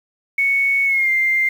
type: tone with pitch glide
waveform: sine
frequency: 2217 to 2097 Hz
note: C#7 to C7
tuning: 0 to +3 cents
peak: -14 dBFS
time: 0.38-1.49 s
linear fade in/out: 5 ms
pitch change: -97 cents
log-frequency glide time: 0.85-1.1 s
effects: 7-bit